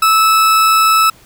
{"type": "tone", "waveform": "40% pulse", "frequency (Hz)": 1307, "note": "E6", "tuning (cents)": -15, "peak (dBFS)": -7, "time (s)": [0.02, 1.1], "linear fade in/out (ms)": 5, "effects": ["pink hiss -45 dBFS RMS until 1.25 s"]}